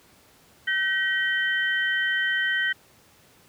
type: tone cluster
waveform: sine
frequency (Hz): 1537 / 1902 / 3081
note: G6 / A#6 / G7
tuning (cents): -35 / +34 / -31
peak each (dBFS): -26 / -24 / -31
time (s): 0.67-2.73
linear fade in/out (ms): 10
effects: pink hiss -56 dBFS RMS until 3.48 s + high-pass 80 Hz 12 dB/octave